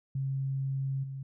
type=tone with level steps; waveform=sine; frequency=135.3 Hz; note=C#3; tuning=42 cents flat; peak=-29 / -36 dBFS; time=0.15-1.23 s; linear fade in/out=5 ms; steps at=1.03 s; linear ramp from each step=10 ms; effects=none